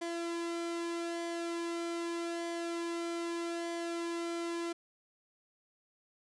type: tone with flanger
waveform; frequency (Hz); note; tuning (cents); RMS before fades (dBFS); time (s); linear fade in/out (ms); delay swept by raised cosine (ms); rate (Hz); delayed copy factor
sawtooth; 339; E4; +49; -37; 0.01-4.73; 10; 0.75 to 1.85; 0.81; -0.5
effects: resampled to 22050 Hz